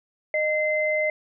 sine tone pair together, 614.5 / 2067 Hz, D#5 / C7, -22 / -22 cents, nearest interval octave + major sixth, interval 2100 cents, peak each -23 / -24 dBFS, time 0.34-1.1 s, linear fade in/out 2 ms, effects none

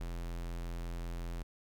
square tone, 42.68 Hz, F1, 39 cents flat, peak -38 dBFS, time 0-1.43 s, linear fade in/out 10 ms, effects none

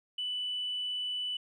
sine tone, 2981 Hz, F#7, 12 cents sharp, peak -31 dBFS, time 0.18-1.37 s, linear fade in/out 5 ms, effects tanh soft clip ceiling -27 dBFS

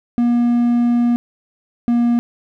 triangle tone pair in turn, 239.1 / 237.8 Hz, A#3 / A#3, +44 / +35 cents, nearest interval unison, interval 9 cents, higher first, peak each -10 dBFS, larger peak neither, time 0.18-1.16 / 1.88-2.19 s, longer first, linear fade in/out 0 ms, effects none

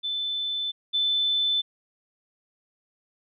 sine tone pair in turn, 3520 / 3520 Hz, A7 / A7, 0 / 0 cents, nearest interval unison, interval 0 cents, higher neither, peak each -26 / -21 dBFS, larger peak second, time 0.03-0.72 / 0.93-1.62 s, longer neither, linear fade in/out 20 ms, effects none

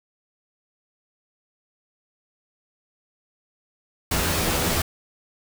pink noise with comb filter, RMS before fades -23 dBFS, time 4.11-4.82 s, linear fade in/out 5 ms, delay 12 ms, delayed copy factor +0.6, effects none

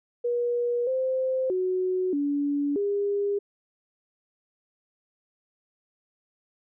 sine tone with pitch steps, 480.9 / 520 / 369.5 / 286.6 / 404.7 Hz, B4 / C5 / F#4 / D4 / G#4, -46 / -11 / -2 / -42 / -45 cents, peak -23 dBFS, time 0.24-3.39 s, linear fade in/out 10 ms, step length 630 ms, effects none

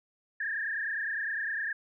sine tone with frequency modulation, 1723 Hz, A6, 37 cents flat, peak -30 dBFS, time 0.4-1.73 s, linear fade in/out 5 ms, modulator 29.8 Hz, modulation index 3.3, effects none

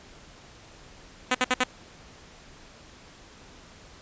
5% pulse tone bursts, 253 Hz, B3, 42 cents sharp, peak -9 dBFS, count 4, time 1.31-1.638 s, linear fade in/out 5 ms, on 37 ms, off 60 ms, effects pink hiss -50 dBFS RMS until 4.01 s + resampled to 16000 Hz

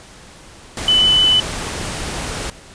sine tone in noise, 3002 Hz, F#7, 24 cents sharp, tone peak -10 dBFS, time 0.88-1.4 s, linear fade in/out 2 ms, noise pink, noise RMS -25 dBFS, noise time 0.77-2.5 s, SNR +12 dB, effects pink hiss -41 dBFS RMS until 2.74 s + resampled to 22050 Hz

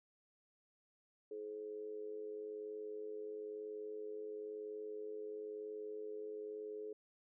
sine tone with amplitude modulation, 425.6 Hz, G#4, 42 cents sharp, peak -40 dBFS, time 1.31-6.93 s, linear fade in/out 5 ms, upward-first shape sine, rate 101 Hz, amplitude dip 65%, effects none

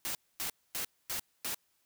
white noise bursts, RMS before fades -36 dBFS, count 5, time 0.05-1.545 s, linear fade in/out 0 ms, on 99 ms, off 250 ms, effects white hiss -74 dBFS RMS until 1.85 s

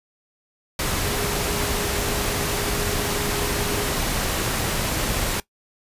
sine tone in noise, 410.5 Hz, G#4, 20 cents flat, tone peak -31 dBFS, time 1.04-3.97 s, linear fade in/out 2 ms, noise pink, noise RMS -24 dBFS, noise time 0.79-5.4 s, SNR -10 dB, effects noise-tail reverb RT60 0.1 s tail -19 dB re dry + resampled to 32000 Hz

